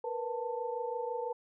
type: tone cluster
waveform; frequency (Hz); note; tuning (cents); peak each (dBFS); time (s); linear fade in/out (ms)
sine; 468.8 / 494.8 / 887; A#4 / B4 / A5; +10 / +3 / +14; -38 / -37 / -38; 0.04-1.33; 5
effects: none